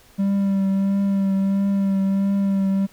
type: tone with vibrato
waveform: triangle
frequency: 196 Hz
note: G3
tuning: in tune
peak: -15 dBFS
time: 0.18-2.87 s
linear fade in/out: 20 ms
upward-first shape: triangle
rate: 1.5 Hz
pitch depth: 25 cents each way
effects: pink hiss -52 dBFS RMS until 2.92 s